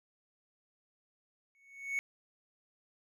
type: tone with exponential growth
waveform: triangle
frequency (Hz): 2217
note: C#7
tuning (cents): 0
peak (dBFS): -27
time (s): 1.55-1.99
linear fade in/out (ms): 0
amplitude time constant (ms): 94
effects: none